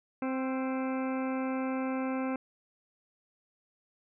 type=harmonic tone with a mistuned harmonic; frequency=261.6 Hz; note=C4; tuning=in tune; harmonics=1 / 2 / 3 / 4 / 5 / 6 / 8 / 9 / 10; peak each=-31 / -37 / -41 / -43 / -45 / -47 / -49 / -50 / -51 dBFS; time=0.22-2.36 s; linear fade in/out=2 ms; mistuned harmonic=5; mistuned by=+30 cents; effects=none